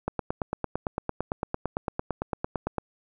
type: click train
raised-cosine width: 1 ms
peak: -13 dBFS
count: 25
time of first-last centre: 0.08-2.783 s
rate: 8.88 Hz
effects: none